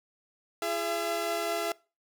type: tone cluster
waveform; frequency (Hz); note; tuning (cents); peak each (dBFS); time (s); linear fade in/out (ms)
sawtooth; 340 / 414.3 / 675; F4 / G#4 / E5; -46 / -4 / +41; -34 / -31 / -27; 0.62-1.72; 2
effects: noise-tail reverb RT60 0.3 s tail -22 dB re dry